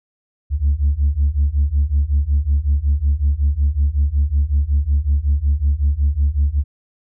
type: beating tone pair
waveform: sine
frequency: 69 / 74.4 Hz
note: C#2 / D2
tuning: -7 / +23 cents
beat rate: 5.4 Hz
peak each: -16 / -15 dBFS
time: 0.5-6.64 s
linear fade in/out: 50 ms
effects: tanh soft clip ceiling -9 dBFS